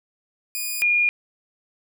5% pulse / sine tone pair in turn, 2460 / 2426 Hz, D#7 / D#7, -20 / -44 cents, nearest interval unison, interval 24 cents, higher first, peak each -16 dBFS, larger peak neither, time 0.55-0.82 / 0.82-1.09 s, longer neither, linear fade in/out 0 ms, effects none

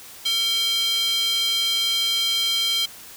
square tone with high-pass filter, 453.7 Hz, A#4, 47 cents flat, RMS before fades -22 dBFS, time 0.25-2.86 s, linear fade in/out 10 ms, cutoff 3400 Hz, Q 7, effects white hiss -42 dBFS RMS until 3.16 s

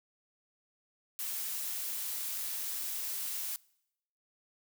blue noise, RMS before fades -37 dBFS, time 1.19-3.56 s, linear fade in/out 0 ms, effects noise-tail reverb RT60 0.8 s tail -24 dB re dry

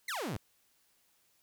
sawtooth exponential sweep, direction down, 2217 to 84.2 Hz, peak -31 dBFS, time 0.08-0.37 s, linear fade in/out 5 ms, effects white hiss -71 dBFS RMS until 1.42 s

